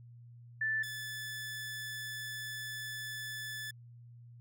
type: tone pair in turn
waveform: sine / sawtooth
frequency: 1760 / 1736.8 Hz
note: A6 / A6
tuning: 0 / -23 cents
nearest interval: unison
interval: 23 cents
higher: first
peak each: -30 / -36 dBFS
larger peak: first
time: 0.61-0.83 / 0.83-3.71 s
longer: second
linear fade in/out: 5 ms
effects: added 119 Hz sine -51 dBFS peak until 4.4 s